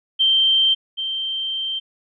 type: tone pair in turn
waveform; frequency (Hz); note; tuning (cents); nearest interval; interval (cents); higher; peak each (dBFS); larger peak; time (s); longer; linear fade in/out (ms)
sine; 3136 / 3136; G7 / G7; 0 / 0; unison; 0; neither; -13 / -22; first; 0.19-0.75 / 0.97-1.8; second; 20
effects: none